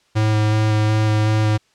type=tone with vibrato; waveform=square; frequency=107.7 Hz; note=A2; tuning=37 cents flat; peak=-15 dBFS; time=0.15-1.58 s; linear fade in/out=20 ms; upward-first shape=square; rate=2.7 Hz; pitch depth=9 cents each way; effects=white hiss -60 dBFS RMS until 1.74 s + low-pass 6000 Hz 12 dB/octave